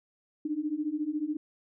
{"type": "beating tone pair", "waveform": "sine", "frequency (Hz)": [293.7, 307.7], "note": ["D4", "D#4"], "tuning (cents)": [0, -19], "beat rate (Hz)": 14, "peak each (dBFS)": [-33, -31], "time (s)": [0.45, 1.37], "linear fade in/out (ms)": 5, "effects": []}